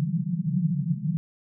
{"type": "band-pass noise", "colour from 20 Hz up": "pink", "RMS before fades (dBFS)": -26, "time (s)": [0, 1.17], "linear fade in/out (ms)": 0, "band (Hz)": [140, 190], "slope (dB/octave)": 96, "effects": []}